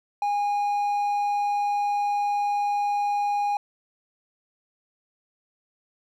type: tone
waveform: triangle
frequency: 819 Hz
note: G#5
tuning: 24 cents flat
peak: -20 dBFS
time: 0.22-3.57 s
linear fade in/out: 2 ms
effects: none